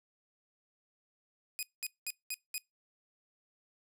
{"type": "tone bursts", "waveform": "10% pulse", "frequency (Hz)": 2489, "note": "D#7", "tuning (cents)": 0, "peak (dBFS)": -26, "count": 5, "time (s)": [1.59, 2.58], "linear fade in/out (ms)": 0, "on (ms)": 38, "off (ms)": 200, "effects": ["noise-tail reverb RT60 0.2 s tail -25 dB re dry"]}